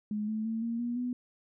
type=tone with pitch steps; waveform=sine; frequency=210.7 / 217.5 / 224.5 / 231.8 / 239.3 / 247 Hz; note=G#3 / A3 / A3 / A#3 / A#3 / B3; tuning=+25 / -20 / +35 / -10 / +46 / 0 cents; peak=-30 dBFS; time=0.11-1.13 s; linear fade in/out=2 ms; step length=170 ms; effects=none